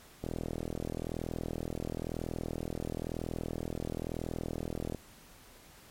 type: click train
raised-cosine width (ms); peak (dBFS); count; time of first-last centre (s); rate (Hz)
2; -22; 194; 0.24-4.947; 41
effects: pink hiss -56 dBFS RMS until 5.9 s + MP3 64 kbps